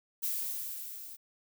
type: noise with level ramp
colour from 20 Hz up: violet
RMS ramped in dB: -32 to -47 dBFS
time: 0.22-1.17 s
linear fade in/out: 20 ms
effects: none